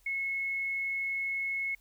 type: tone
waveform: sine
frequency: 2184 Hz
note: C#7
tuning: 26 cents flat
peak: -30 dBFS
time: 0.06-1.75 s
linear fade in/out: 5 ms
effects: added 41 Hz sine -63 dBFS peak until 1.8 s + white hiss -67 dBFS RMS until 1.8 s